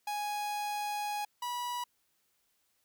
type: tone pair in turn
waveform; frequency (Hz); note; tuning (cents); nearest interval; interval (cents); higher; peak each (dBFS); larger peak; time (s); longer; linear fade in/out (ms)
45% pulse; 830.6 / 975; G#5 / B5; 0 / -23; minor third; 277; second; -33 / -34; first; 0.07-1.25 / 1.42-1.84; first; 5
effects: white hiss -75 dBFS RMS until 2.84 s